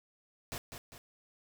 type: noise with echo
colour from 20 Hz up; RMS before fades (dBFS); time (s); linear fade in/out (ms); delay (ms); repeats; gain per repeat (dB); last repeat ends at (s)
pink; -40; 0.52-0.58; 0; 200; 2; -6; 0.98
effects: none